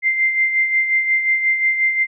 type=tone with tremolo; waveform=sine; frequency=2089 Hz; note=C7; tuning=3 cents flat; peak=-12 dBFS; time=0.02-2.07 s; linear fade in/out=50 ms; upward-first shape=sine; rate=5.6 Hz; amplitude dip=55%; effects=none